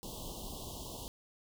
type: band-stop noise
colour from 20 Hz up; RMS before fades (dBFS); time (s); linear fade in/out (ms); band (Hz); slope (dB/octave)
pink; -44; 0.03-1.08; 0; 1100 to 2900; 96
effects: none